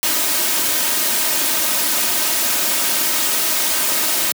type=noise with comb filter; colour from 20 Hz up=white; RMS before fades=-18 dBFS; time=0.03-4.32 s; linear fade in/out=0 ms; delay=3.2 ms; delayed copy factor=+0.55; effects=high-pass 150 Hz 12 dB/octave